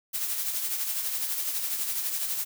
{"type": "noise with tremolo", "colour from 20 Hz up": "blue", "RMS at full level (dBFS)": -28, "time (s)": [0.13, 2.45], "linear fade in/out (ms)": 20, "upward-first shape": "triangle", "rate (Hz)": 12, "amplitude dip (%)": 50, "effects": []}